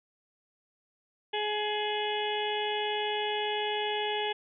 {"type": "harmonic tone", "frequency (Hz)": 420.9, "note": "G#4", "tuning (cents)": 23, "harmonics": [1, 2, 4, 5, 6, 7, 8], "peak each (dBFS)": [-33, -33, -40, -41, -41, -37, -38], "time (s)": [1.33, 4.33], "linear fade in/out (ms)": 10, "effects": []}